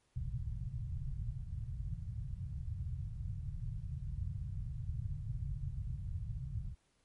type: low-pass noise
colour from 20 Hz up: white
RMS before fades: -40 dBFS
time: 0.16-6.75 s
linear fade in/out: 5 ms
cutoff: 140 Hz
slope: 48 dB/octave
effects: pink hiss -75 dBFS RMS until 7.04 s + MP3 48 kbps